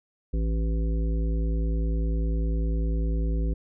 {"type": "harmonic tone", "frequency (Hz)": 55, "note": "A1", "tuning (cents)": 0, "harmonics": [1, 3, 5, 7, 9], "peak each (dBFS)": [-23, -33, -37, -40, -42], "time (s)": [0.33, 3.54], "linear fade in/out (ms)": 10, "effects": []}